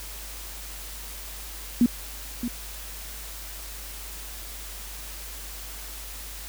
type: tone with echo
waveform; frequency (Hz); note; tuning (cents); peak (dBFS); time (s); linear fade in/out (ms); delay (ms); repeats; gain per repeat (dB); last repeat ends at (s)
sine; 240; B3; -49; -14; 1.81-1.86; 2; 620; 1; -11; 2.48
effects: added 50 Hz sine -40 dBFS peak until 6.48 s + white hiss -40 dBFS RMS until 6.48 s